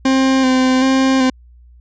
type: tone with vibrato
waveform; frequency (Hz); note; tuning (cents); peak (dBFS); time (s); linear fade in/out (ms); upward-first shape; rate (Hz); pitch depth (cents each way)
40% pulse; 261.6; C4; 0; -10; 0.05-1.3; 5; square; 1.3; 22
effects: added 60 Hz sine -41 dBFS peak until 1.8 s + resampled to 16000 Hz